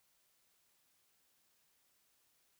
silence, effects white hiss -75 dBFS RMS until 2.59 s

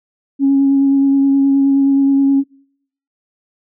sine tone with vibrato, 275.1 Hz, C#4, 13 cents flat, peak -8 dBFS, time 0.39-2.44 s, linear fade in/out 50 ms, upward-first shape sine, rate 9.5 Hz, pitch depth 13 cents each way, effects noise-tail reverb RT60 0.7 s tail -26 dB re dry + tanh soft clip ceiling -4 dBFS

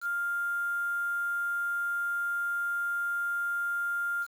sine tone with quantisation, 1400 Hz, F6, 4 cents sharp, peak -28 dBFS, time 0.01-4.27 s, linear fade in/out 50 ms, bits 8, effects none

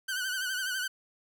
sawtooth tone with vibrato, 1512 Hz, F#6, 37 cents sharp, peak -27 dBFS, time 0.08-0.88 s, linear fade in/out 10 ms, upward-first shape sine, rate 12 Hz, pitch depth 66 cents each way, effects none

